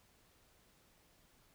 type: silence
effects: pink hiss -69 dBFS RMS until 1.54 s